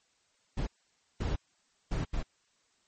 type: noise bursts at uneven times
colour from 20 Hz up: brown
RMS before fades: -31 dBFS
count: 4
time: 0.57-0.67 / 1.2-1.36 / 1.91-2.05 / 2.13-2.23 s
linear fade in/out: 10 ms
effects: white hiss -71 dBFS RMS until 2.87 s + MP3 32 kbps